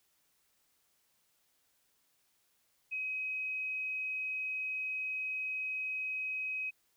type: tone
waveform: sine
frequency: 2533 Hz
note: D#7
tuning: 30 cents sharp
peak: -34 dBFS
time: 2.91-6.71 s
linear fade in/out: 20 ms
effects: white hiss -74 dBFS RMS until 6.96 s